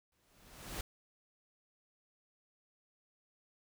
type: noise with exponential growth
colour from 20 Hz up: pink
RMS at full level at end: -40 dBFS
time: 0.12-0.81 s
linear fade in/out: 2 ms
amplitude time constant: 150 ms
effects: none